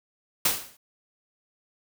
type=noise with exponential decay; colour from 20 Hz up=white; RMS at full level=-19 dBFS; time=0.45-0.77 s; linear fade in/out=5 ms; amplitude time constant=68 ms; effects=none